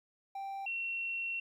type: tone pair in turn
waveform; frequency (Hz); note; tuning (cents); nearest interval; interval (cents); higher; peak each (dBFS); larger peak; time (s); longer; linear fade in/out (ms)
triangle / sine; 784 / 2724; G5 / F7; 0 / -44; octave + minor seventh; 2156; second; -36 / -34; second; 0.35-0.66 / 0.66-1.4; second; 5
effects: 12-bit